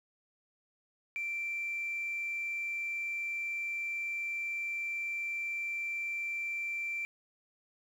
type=tone; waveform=sine; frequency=2349 Hz; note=D7; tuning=in tune; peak=-32 dBFS; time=1.16-7.05 s; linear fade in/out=0 ms; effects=tanh soft clip ceiling -30 dBFS + 10-bit